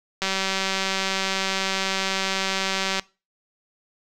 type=click train; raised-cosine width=0.2 ms; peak=-7 dBFS; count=534; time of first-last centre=0.22-2.996 s; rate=192 Hz; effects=noise-tail reverb RT60 0.3 s tail -22 dB re dry